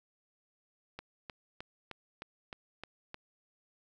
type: click train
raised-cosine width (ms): 0.3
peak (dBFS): -26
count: 8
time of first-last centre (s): 0.99-3.144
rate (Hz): 3.25
effects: 11-bit